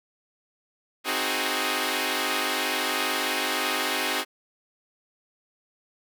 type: chord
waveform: 5% pulse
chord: Ab dominant seventh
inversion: first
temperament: equal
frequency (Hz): 261.6 / 311.1 / 370 / 415.3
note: C4 / Eb4 / Gb4 / Ab4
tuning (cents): 0 / 0 / 0 / 0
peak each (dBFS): -19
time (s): 1.04-4.25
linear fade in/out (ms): 50
effects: none